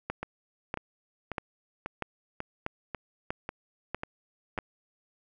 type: two click trains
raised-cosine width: 0.5 ms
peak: -19 / -16 dBFS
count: 9 / 8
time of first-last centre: 0.23-4.578 / 0.1-4.587 s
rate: 1.84 / 1.56 Hz
effects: none